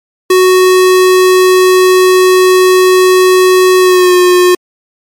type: tone with pitch glide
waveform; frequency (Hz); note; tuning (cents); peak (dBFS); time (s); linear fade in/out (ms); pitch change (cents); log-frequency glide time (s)
square; 370 to 360.3; F#4 to F#4; 0 to -46; -4; 0.3-4.55; 5; -46; 3.79-4.16
effects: MP3 64 kbps